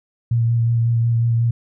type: tone with vibrato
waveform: sine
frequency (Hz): 116.54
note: A#2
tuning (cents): 0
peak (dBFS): -14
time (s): 0.31-1.51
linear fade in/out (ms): 5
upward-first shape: sine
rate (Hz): 5.5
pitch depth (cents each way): 18
effects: none